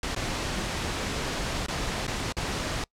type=noise with dropouts; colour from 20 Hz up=pink; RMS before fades=-30 dBFS; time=0.03-2.84 s; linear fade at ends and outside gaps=2 ms; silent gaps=0.149-0.162 / 1.663-1.683 / 2.068-2.078 / 2.324-2.367 s; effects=noise-tail reverb RT60 0.1 s tail -26 dB re dry + low-pass 7000 Hz 12 dB/octave